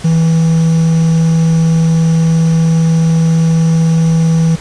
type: tone with quantisation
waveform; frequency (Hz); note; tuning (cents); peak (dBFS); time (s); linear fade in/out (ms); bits
triangle; 163.2; E3; -17; -5; 0.04-4.56; 10; 5
effects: pink hiss -31 dBFS RMS until 4.6 s + resampled to 22050 Hz